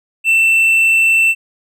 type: tone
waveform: triangle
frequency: 2676 Hz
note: E7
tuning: 25 cents sharp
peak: -7 dBFS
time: 0.24-1.35 s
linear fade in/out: 50 ms
effects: none